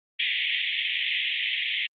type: band-pass noise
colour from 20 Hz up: white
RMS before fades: -27 dBFS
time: 0.19-1.87 s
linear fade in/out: 10 ms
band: 1900 to 3500 Hz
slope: 96 dB/octave
effects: Opus 32 kbps